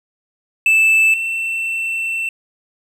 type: tone pair in turn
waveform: triangle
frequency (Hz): 2637 / 2685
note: E7 / E7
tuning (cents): 0 / +31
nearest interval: unison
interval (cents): 31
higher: second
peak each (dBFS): -8 / -17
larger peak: first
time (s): 0.66-1.14 / 1.14-2.29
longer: second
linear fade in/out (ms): 2
effects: none